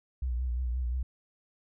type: tone with vibrato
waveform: sine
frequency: 61.74 Hz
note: B1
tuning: in tune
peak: -28 dBFS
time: 0.22-1.03 s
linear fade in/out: 5 ms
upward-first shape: triangle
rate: 5.7 Hz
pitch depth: 88 cents each way
effects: none